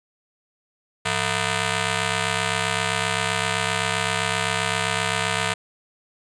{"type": "ring-modulated tone", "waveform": "5% pulse", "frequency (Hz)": 275.9, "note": "C#4", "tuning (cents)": -8, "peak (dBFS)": -7, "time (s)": [1.05, 5.54], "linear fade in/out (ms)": 10, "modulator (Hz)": 380, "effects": ["resampled to 22050 Hz"]}